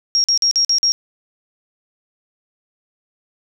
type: tone bursts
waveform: sine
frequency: 5588 Hz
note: F8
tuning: in tune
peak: -12 dBFS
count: 6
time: 0.15-0.92 s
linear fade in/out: 0 ms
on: 90 ms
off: 46 ms
effects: none